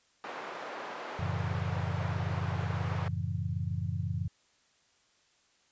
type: band-pass noise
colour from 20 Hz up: white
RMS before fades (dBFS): -41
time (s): 0.24-3.08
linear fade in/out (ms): 0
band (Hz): 390 to 1200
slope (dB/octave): 12
type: chord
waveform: sine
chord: F# minor seventh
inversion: none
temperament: just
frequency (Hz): 92.5 / 111 / 138.75 / 166.5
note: F#2 / A2 / C#3 / E3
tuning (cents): 0 / +16 / +2 / +18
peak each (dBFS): -34 / -36 / -37 / -38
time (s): 1.19-4.28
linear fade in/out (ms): 5
effects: white hiss -68 dBFS RMS until 5.71 s + resampled to 16000 Hz